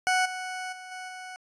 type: tone with level steps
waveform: 20% pulse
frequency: 740 Hz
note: F#5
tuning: in tune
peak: -17 / -28 / -36 / -32 / -34 dBFS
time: 0.07-1.36 s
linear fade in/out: 0 ms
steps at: 0.25 / 0.72 / 0.91 / 1.08 s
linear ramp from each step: 10 ms
effects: resampled to 22050 Hz